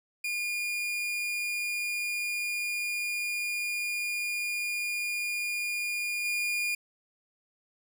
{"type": "tone with level steps", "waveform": "40% pulse", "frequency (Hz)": 2425, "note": "D#7", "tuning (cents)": -45, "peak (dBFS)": [-29, -27], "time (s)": [0.24, 6.75], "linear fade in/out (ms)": 5, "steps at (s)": 6.24, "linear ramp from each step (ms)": 20, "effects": []}